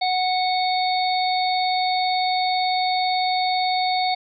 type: harmonic tone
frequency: 738 Hz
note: F#5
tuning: 5 cents flat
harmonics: 1 / 3 / 5 / 6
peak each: -20 / -29 / -29 / -28 dBFS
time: 0.01-4.15 s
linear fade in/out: 10 ms
effects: none